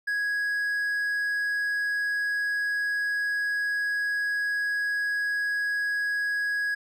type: tone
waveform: triangle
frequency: 1661.2 Hz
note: G#6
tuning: in tune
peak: -23 dBFS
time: 0.07-6.75 s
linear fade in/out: 10 ms
effects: none